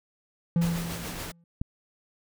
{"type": "tone with exponential decay", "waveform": "triangle", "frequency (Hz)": 169.3, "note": "E3", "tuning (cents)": 46, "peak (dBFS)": -17, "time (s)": [0.56, 1.44], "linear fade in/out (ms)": 2, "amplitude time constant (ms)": 190}
{"type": "noise with tremolo", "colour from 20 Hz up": "pink", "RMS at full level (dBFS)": -35, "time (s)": [0.61, 1.32], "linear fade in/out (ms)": 10, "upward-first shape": "sine", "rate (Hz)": 7, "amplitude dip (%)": 35}
{"type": "click", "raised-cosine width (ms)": 5, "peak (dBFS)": -17, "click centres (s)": 1.615}
{"effects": []}